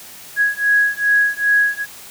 sine beating tone pair, 1661.2 / 1663.7 Hz, G#6 / G#6, 0 / +3 cents, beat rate 2.5 Hz, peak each -16 dBFS, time 0.36-1.86 s, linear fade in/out 50 ms, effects white hiss -38 dBFS RMS until 2.1 s

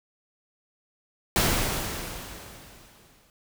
pink noise with exponential decay, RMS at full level -21 dBFS, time 1.36-3.3 s, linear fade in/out 1 ms, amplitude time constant 420 ms, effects none

